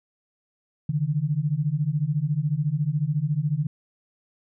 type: beating tone pair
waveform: sine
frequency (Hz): 141.4 / 155.4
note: C#3 / D#3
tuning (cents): +35 / -2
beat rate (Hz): 14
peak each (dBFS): -25 / -24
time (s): 0.89-3.67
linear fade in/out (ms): 5
effects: none